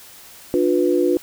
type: chord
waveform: sine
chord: B diminished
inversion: first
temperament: just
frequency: 296.3 / 355.6 / 493.9 Hz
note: D4 / F4 / B4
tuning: +15 / +31 / 0 cents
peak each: -20 / -17 / -21 dBFS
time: 0.54-1.17 s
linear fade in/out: 0 ms
effects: white hiss -43 dBFS RMS until 1.22 s